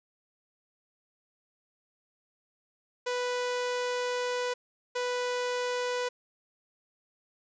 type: tone bursts at uneven times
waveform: sawtooth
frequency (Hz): 493.9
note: B4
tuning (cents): 0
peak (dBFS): -25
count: 2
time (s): 3.06-4.54 / 4.95-6.09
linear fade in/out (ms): 10
effects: resampled to 16000 Hz + 10-bit